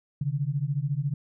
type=beating tone pair; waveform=sine; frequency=135.3 / 149.3 Hz; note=C#3 / D3; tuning=-42 / +29 cents; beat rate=14 Hz; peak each=-28 dBFS; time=0.21-1.14 s; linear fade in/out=5 ms; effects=none